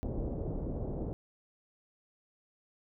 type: low-pass noise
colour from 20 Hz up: pink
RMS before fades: -36 dBFS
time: 0.03-1.13 s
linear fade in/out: 0 ms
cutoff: 580 Hz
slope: 24 dB/octave
effects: none